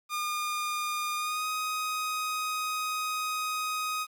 sawtooth tone with pitch glide, 1213 to 1253.6 Hz, D#6 to D#6, -44 to +13 cents, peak -26 dBFS, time 0.09-4.07 s, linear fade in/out 50 ms, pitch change +57 cents, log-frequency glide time 1.15-1.47 s, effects 10-bit

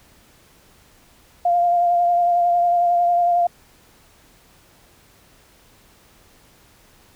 sine tone with vibrato, 698.5 Hz, F5, in tune, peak -14 dBFS, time 1.45-3.47 s, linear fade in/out 5 ms, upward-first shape sine, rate 11 Hz, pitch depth 21 cents each way, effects pink hiss -53 dBFS RMS until 7.15 s

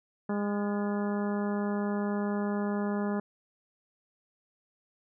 harmonic tone with a mistuned harmonic, 204.5 Hz, G#3, 26 cents flat, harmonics 1 / 2 / 3 / 4 / 5 / 6 / 7 / 8, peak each -29 / -35 / -39 / -41 / -43 / -45 / -46 / -47 dBFS, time 0.29-3.2 s, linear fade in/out 5 ms, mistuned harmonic 8, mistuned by +69 cents, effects none

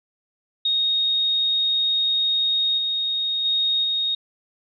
sine tone with level steps, 3729 Hz, A#7, in tune, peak -18 / -21 / -18 / -20 dBFS, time 0.65-4.15 s, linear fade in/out 5 ms, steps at 2.77 / 3.44 / 3.83 s, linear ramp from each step 20 ms, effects none

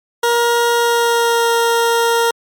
20% pulse tone with pitch glide, 472.3 to 465.3 Hz, A#4 to A#4, +23 to -3 cents, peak -7 dBFS, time 0.23-2.31 s, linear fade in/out 5 ms, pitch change -26 cents, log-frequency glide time 0.73-1.5 s, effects MP3 96 kbps

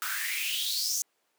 white noise with high-pass filter sweep, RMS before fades -31 dBFS, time 0.02-1.02 s, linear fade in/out 0 ms, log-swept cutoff 1300 to 6500 Hz, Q 7, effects pink hiss -73 dBFS RMS until 1.38 s + high-pass 400 Hz 12 dB/octave

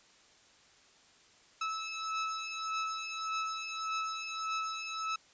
sawtooth beating tone pair, 1303 / 1304.7 Hz, E6 / E6, -20 / -18 cents, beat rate 1.7 Hz, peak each -35 / -33 dBFS, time 1.61-5.16 s, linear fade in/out 5 ms, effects white hiss -62 dBFS RMS until 5.33 s + resampled to 16000 Hz

